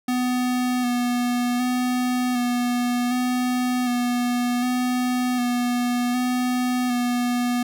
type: tone with vibrato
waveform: square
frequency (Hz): 246.9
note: B3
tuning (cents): 0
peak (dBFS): -21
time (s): 0.08-7.63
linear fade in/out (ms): 5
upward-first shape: square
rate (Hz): 0.66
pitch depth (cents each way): 19
effects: none